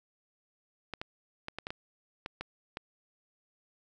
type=clicks; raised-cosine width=0.3 ms; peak=-21 dBFS; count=9; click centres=0.937 / 1.015 / 1.484 / 1.586 / 1.669 / 1.705 / 2.261 / 2.41 / 2.771 s; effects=none